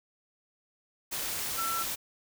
sine tone in noise, 1342 Hz, E6, 31 cents sharp, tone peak -31 dBFS, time 1.57-1.84 s, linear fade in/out 20 ms, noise white, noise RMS -34 dBFS, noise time 1.11-1.96 s, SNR 0 dB, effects none

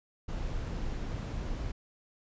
brown noise, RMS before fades -35 dBFS, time 0.28-1.72 s, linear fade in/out 10 ms, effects resampled to 16000 Hz

